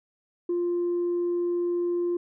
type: tone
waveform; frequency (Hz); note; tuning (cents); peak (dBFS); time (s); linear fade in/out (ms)
sine; 349.2; F4; 0; -22; 0.49-2.17; 5
effects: tanh soft clip ceiling -21 dBFS